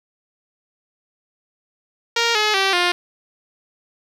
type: tone with pitch steps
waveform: 5% pulse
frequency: 466.2 / 425 / 387.5 / 353.3 Hz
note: A#4 / G#4 / G4 / F4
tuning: 0 / +40 / -20 / +20 cents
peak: -4 dBFS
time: 2.16-2.92 s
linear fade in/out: 5 ms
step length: 190 ms
effects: low-pass 6000 Hz 12 dB/octave + 7-bit

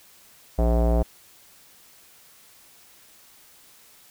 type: tone with low-pass filter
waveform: square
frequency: 58.27 Hz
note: A#1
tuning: in tune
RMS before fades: -20 dBFS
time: 0.58-1.03 s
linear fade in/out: 10 ms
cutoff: 650 Hz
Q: 3.4
effects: white hiss -53 dBFS RMS until 4.1 s

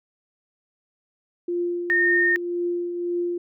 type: tone with tremolo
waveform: sine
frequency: 349.1 Hz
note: F4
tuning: 1 cent flat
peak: -21 dBFS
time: 1.48-3.38 s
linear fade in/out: 5 ms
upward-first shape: triangle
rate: 1.9 Hz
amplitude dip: 50%
type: tone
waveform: sine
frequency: 1833 Hz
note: A#6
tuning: 30 cents flat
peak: -17 dBFS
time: 1.9-2.36 s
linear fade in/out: 0 ms
effects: none

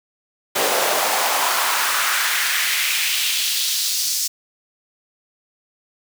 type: noise with high-pass filter sweep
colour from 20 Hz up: pink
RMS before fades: -20 dBFS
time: 0.55-4.28 s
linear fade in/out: 10 ms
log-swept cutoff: 490 to 5700 Hz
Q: 1.8
effects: none

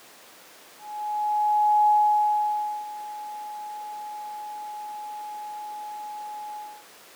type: tone with ADSR envelope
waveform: sine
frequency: 841 Hz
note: G#5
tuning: 22 cents sharp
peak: -15 dBFS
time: 0.78-6.85 s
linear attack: 1100 ms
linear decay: 970 ms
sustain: -18 dB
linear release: 280 ms
effects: pink hiss -48 dBFS RMS until 7.15 s + high-pass 400 Hz 12 dB/octave

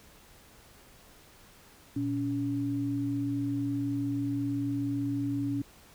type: tone pair together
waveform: sine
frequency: 118.6 / 282.5 Hz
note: A#2 / C#4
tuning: +30 / +33 cents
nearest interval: octave + minor third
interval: 1503 cents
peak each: -34 / -29 dBFS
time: 1.96-5.62 s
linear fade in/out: 5 ms
effects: pink hiss -56 dBFS RMS until 5.94 s

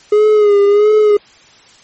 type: tone with vibrato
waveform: triangle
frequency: 415.3 Hz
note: G#4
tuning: in tune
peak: -4 dBFS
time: 0.12-1.17 s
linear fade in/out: 5 ms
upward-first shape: sine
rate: 1.5 Hz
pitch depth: 54 cents each way
effects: white hiss -44 dBFS RMS until 1.83 s + MP3 32 kbps

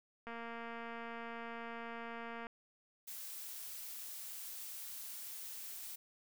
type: click train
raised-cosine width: 0.5 ms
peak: -32 dBFS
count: 511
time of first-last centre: 0.27-2.468 s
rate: 232 Hz
type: noise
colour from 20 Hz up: blue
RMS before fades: -47 dBFS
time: 3.07-5.96 s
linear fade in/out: 10 ms
effects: none

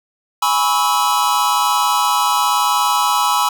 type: chord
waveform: square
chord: C# minor seventh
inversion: second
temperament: equal with one note detuned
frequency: 830.6 / 987.8 / 1108.7 / 1301.9 Hz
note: G#5 / B5 / C#6 / E6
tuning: 0 / 0 / 0 / -22 cents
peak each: -21 / -18 / -22 / -20 dBFS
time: 0.42-3.49 s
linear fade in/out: 5 ms
effects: none

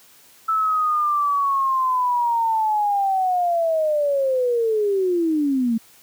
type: linear sweep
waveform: sine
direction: down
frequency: 1318.5 to 220 Hz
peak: -17 dBFS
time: 0.48-5.78 s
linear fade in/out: 10 ms
effects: white hiss -51 dBFS RMS until 6.02 s + high-pass 80 Hz 12 dB/octave

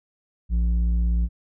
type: tone with low-pass filter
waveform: square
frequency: 58.27 Hz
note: A#1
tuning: in tune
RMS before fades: -21 dBFS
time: 0.49-1.29 s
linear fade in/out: 50 ms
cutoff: 120 Hz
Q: 5
effects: none

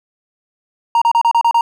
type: tone bursts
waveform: triangle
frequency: 932 Hz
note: A#5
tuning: 1 cent flat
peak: -7 dBFS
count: 7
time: 0.95-1.61 s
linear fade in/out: 2 ms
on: 66 ms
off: 33 ms
effects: none

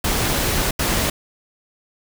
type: noise bursts at uneven times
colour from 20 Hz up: pink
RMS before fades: -20 dBFS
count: 2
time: 0.04-0.71 / 0.79-1.1 s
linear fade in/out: 5 ms
effects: none

